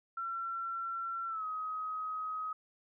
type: tone with pitch glide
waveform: sine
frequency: 1355 to 1264.3 Hz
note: E6 to D#6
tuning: +47 to +27 cents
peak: -35 dBFS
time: 0.17-2.53 s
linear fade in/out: 5 ms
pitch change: -120 cents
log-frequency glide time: 1.28-1.45 s
effects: none